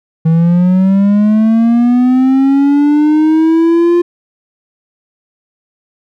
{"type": "linear sweep", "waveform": "triangle", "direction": "up", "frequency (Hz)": [160, 350], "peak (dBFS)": -4, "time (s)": [0.25, 4.02], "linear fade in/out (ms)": 10, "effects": []}